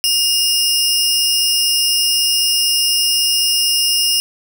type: tone pair together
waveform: sawtooth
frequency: 2827 / 5197 Hz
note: F7 / E8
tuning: +20 / -25 cents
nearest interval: major seventh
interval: 1055 cents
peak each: -13 dBFS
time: 0.04-4.2 s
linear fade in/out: 0 ms
effects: none